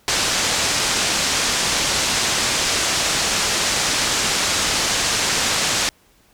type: low-pass noise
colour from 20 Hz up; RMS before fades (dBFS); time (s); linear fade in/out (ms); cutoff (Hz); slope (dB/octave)
white; -20; 0.08-5.89; 0; 7500; 24
effects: pink hiss -56 dBFS RMS until 6.33 s